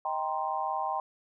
sine chord, C minor seventh, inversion first, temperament just, 627.9 / 784.9 / 941.9 / 1046.5 Hz, Eb5 / G5 / Bb5 / C6, +16 / +2 / +18 / 0 cents, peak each -38 / -32 / -35 / -34 dBFS, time 0.05-1 s, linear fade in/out 2 ms, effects none

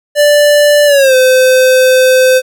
square tone with pitch glide, 587.3 to 514.2 Hz, D5 to C5, 0 to -30 cents, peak -5 dBFS, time 0.15-2.42 s, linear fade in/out 50 ms, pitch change -230 cents, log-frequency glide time 0.86-1.15 s, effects none

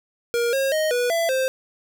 square tone with pitch steps, 472.4 / 540 / 623 / 488.5 / 669 / 524 Hz, A#4 / C#5 / D#5 / B4 / E5 / C5, +23 / -45 / +2 / -19 / +25 / +2 cents, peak -20 dBFS, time 0.34-1.48 s, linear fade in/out 0 ms, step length 190 ms, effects none

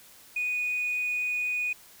sine tone, 2474 Hz, D#7, 10 cents flat, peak -25 dBFS, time 0.36-1.73 s, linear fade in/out 5 ms, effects tanh soft clip ceiling -23 dBFS + white hiss -53 dBFS RMS until 2 s

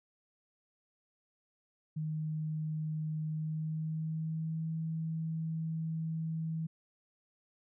sine tone with pitch glide, 155.56 to 161.05 Hz, D#3 to E3, 0 to -40 cents, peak -33 dBFS, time 1.96-6.67 s, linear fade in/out 10 ms, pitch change +60 cents, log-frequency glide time 3.28-4.7 s, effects none

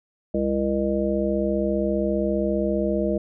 harmonic tone, 67.5 Hz, C#2, 45 cents flat, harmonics 1 / 3 / 5 / 7 / 9, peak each -32 / -25 / -26 / -28 / -26 dBFS, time 0.34-3.18 s, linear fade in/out 5 ms, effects none

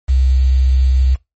sine tone with quantisation, 65 Hz, C2, 11 cents flat, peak -9 dBFS, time 0.08-1.16 s, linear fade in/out 20 ms, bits 6, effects noise-tail reverb RT60 0.2 s tail -22 dB re dry + MP3 32 kbps

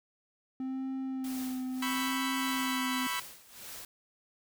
triangle tone with vibrato, 260.7 Hz, C4, 6 cents flat, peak -31 dBFS, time 0.6-3.07 s, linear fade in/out 2 ms, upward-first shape sine, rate 0.73 Hz, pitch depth 27 cents each way
white noise with tremolo, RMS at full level -44 dBFS, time 1.24-3.85 s, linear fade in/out 2 ms, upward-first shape sine, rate 1.7 Hz, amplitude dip 80%
20% pulse chord, C# half-diminished seventh, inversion third, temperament equal, 987.8 / 1108.7 / 1318.5 / 1568 Hz, B5 / C#6 / E6 / G6, 0 / 0 / 0 / 0 cents, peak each -30 / -34 / -34 / -36 dBFS, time 1.82-3.2 s, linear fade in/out 5 ms
effects none

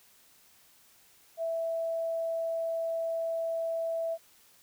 sine tone, 659.3 Hz, E5, in tune, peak -29 dBFS, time 1.37-4.18 s, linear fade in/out 50 ms, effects white hiss -61 dBFS RMS until 4.62 s

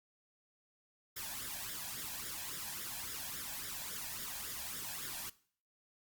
white noise with flanger, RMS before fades -43 dBFS, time 1.16-5.3 s, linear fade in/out 10 ms, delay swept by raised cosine 0.56 to 1.24 ms, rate 3.6 Hz, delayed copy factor +0.7, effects noise-tail reverb RT60 0.5 s tail -19 dB re dry + Opus 48 kbps

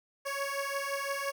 15% pulse beating tone pair, 553 / 558.8 Hz, C#5 / C#5, -4 / +14 cents, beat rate 5.8 Hz, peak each -29 dBFS, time 0.25-1.32 s, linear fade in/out 20 ms, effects none

